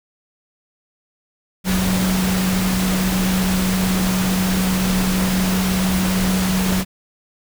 sine tone in noise, 186.5 Hz, F#3, 14 cents sharp, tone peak -17 dBFS, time 1.64-6.85 s, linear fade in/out 50 ms, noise pink, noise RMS -23 dBFS, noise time 1.64-6.85 s, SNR +3 dB, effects none

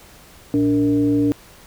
sine tone with frequency modulation, 289.5 Hz, D4, 25 cents flat, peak -14 dBFS, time 0.54-1.32 s, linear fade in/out 0 ms, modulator 174 Hz, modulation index 0.62, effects pink hiss -46 dBFS RMS until 1.66 s

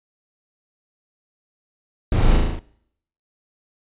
brown noise with echo, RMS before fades -18 dBFS, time 2.12-2.37 s, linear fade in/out 2 ms, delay 37 ms, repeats 6, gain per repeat -2 dB, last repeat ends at 2.592 s, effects noise-tail reverb RT60 0.7 s tail -21 dB re dry + resampled to 8000 Hz

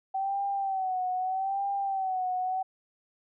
sine tone with vibrato, 765 Hz, G5, 42 cents flat, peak -27 dBFS, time 0.14-2.63 s, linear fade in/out 10 ms, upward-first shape sine, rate 0.8 Hz, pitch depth 71 cents each way, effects none

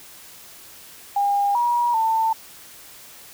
sine tone with pitch steps, 807 / 957 / 893 Hz, G#5 / A#5 / A5, -50 / +45 / +25 cents, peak -17 dBFS, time 1.16-2.33 s, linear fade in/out 5 ms, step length 390 ms, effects white hiss -44 dBFS RMS until 3.33 s

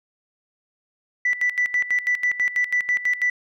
sine tone with tremolo, 1975.5 Hz, B6, in tune, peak -16 dBFS, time 1.25-3.3 s, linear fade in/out 5 ms, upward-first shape square, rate 6.1 Hz, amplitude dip 80%, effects tanh soft clip ceiling -13 dBFS

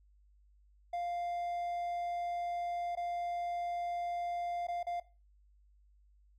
triangle tone with dropouts, 698.5 Hz, F5, in tune, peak -32 dBFS, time 0.93-5 s, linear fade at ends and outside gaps 5 ms, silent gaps 2.953-2.971 / 4.67-4.683 / 4.83-4.867 s, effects noise-tail reverb RT60 0.3 s tail -17 dB re dry + added 50 Hz sine -62 dBFS peak until 6.38 s

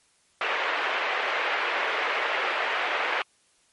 white band-pass noise, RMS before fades -27 dBFS, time 0.41-3.22 s, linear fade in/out 2 ms, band 440 to 2500 Hz, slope 24 dB/octave, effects white hiss -64 dBFS RMS until 3.72 s + MP3 48 kbps

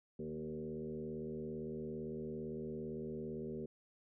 sine tone with frequency modulation, 308.5 Hz, D#4, 15 cents flat, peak -40 dBFS, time 0.19-3.66 s, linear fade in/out 5 ms, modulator 77.7 Hz, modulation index 2.1, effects none

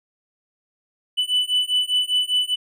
triangle beating tone pair, 2984 / 2989 Hz, F#7 / F#7, +14 / +17 cents, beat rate 5 Hz, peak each -20 dBFS, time 1.17-2.56 s, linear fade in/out 20 ms, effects none

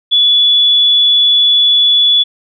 sine tone, 3427 Hz, A7, 46 cents flat, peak -6 dBFS, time 0.11-2.24 s, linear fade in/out 20 ms, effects none

